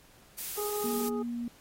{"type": "noise", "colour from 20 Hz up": "blue", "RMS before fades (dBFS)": -37, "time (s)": [0.38, 1.09], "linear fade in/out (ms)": 5}
{"type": "harmonic tone", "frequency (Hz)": 415.3, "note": "G#4", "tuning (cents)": 0, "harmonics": [1, 2, 3], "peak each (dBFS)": [-33, -43, -44], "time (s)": [0.57, 1.23], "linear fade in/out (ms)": 10}
{"type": "tone", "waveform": "sine", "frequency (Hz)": 237.7, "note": "A#3", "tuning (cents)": 34, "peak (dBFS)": -32, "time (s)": [0.84, 1.48], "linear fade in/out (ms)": 2}
{"effects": ["pink hiss -59 dBFS RMS until 1.6 s", "AAC 48 kbps"]}